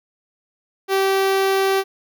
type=tone with notch filter; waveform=sawtooth; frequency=387.3 Hz; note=G4; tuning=21 cents flat; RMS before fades=-18 dBFS; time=0.88-1.84 s; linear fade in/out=50 ms; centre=7900 Hz; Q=1.7; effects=none